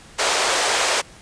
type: band-pass noise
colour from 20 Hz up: pink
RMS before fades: -20 dBFS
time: 0.18-1.02 s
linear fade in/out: 20 ms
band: 450 to 8900 Hz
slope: 24 dB/octave
effects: pink hiss -45 dBFS RMS until 1.21 s + resampled to 22050 Hz